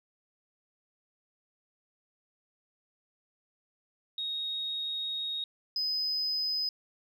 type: tone pair in turn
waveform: sine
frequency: 3751 / 5029 Hz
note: A#7 / D#8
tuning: +10 / +18 cents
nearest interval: perfect fourth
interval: 508 cents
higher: second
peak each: -31 / -27 dBFS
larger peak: second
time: 4.18-5.44 / 5.76-6.69 s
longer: first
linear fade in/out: 2 ms
effects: tanh soft clip ceiling -25 dBFS